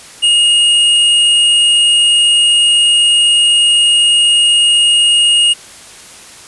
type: tone with hard clipping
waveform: sine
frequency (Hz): 2858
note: F7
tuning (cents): +39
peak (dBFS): -8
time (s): 0.22-5.54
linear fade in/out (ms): 20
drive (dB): 13
effects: white hiss -35 dBFS RMS until 6.47 s + resampled to 24000 Hz